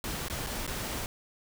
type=noise with dropouts; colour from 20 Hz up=pink; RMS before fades=-35 dBFS; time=0.04-1.06 s; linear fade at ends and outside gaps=1 ms; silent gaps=0.284-0.299 / 0.464-0.469 / 0.666-0.676 s; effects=none